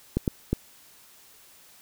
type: clicks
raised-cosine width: 3 ms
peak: -10 dBFS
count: 3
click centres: 0.17 / 0.278 / 0.53 s
effects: white hiss -54 dBFS RMS until 1.81 s